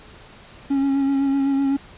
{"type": "tone with vibrato", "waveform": "triangle", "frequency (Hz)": 274.8, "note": "C#4", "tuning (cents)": -15, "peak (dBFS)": -15, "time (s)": [0.7, 1.77], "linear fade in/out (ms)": 10, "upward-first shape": "sine", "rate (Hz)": 7.9, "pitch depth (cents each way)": 24, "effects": ["pink hiss -45 dBFS RMS until 1.97 s", "resampled to 8000 Hz"]}